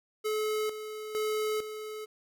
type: tone with tremolo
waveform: square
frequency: 429.7 Hz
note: A4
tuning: 41 cents flat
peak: -29 dBFS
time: 0.24-2.06 s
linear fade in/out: 20 ms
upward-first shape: square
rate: 1.1 Hz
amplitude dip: 65%
effects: none